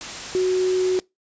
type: tone in noise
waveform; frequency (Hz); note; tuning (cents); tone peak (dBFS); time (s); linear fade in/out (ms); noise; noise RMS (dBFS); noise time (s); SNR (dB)
sine; 370; F#4; 0; -17; 0.35-0.99; 0; white; -32; 0.01-1; +12
effects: noise-tail reverb RT60 0.2 s tail -24 dB re dry + resampled to 16000 Hz